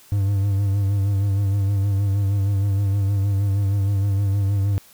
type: tone with vibrato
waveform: triangle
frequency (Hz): 99.4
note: G2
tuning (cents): +25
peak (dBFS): -15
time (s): 0.12-4.78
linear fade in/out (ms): 0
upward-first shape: sine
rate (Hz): 6.4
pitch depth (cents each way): 45
effects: white hiss -50 dBFS RMS until 4.93 s